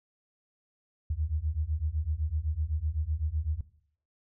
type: beating tone pair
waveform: sine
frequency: 73.4 / 81.3 Hz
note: D2 / E2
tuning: 0 / -23 cents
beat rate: 7.9 Hz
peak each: -31 / -31 dBFS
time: 1.1-3.61 s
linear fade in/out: 5 ms
effects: noise-tail reverb RT60 0.6 s tail -17 dB re dry